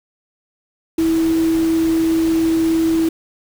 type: tone in noise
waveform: sine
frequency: 325.8 Hz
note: E4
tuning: 20 cents flat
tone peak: -13 dBFS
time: 0.98-3.09 s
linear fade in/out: 5 ms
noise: pink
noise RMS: -31 dBFS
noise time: 0.98-3.09 s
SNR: +15 dB
effects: none